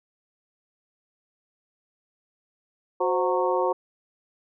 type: harmonic tone with a mistuned harmonic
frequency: 183.6 Hz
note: F#3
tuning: 13 cents flat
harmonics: 2 / 3 / 4 / 5 / 6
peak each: -26 / -25 / -32 / -27 / -30 dBFS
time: 3-3.73 s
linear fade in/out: 10 ms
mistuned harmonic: 3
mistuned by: -88 cents
effects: none